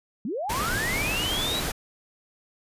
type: linear sweep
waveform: sine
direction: up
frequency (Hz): 180.6 to 3965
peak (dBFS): -27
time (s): 0.25-1.6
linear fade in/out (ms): 2
type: noise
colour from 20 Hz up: pink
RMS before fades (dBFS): -29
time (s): 0.49-1.72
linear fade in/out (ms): 10
effects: resampled to 32000 Hz